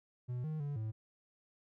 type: tone with pitch steps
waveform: triangle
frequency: 123.6 / 155.6 / 143.9 / 109.5 Hz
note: B2 / D#3 / D3 / A2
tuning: +2 / 0 / -35 / -8 cents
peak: -34 dBFS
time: 0.28-0.92 s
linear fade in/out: 20 ms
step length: 160 ms
effects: none